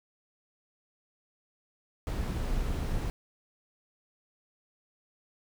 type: noise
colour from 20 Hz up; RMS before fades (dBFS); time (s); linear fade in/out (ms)
brown; -31; 2.07-3.1; 0
effects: none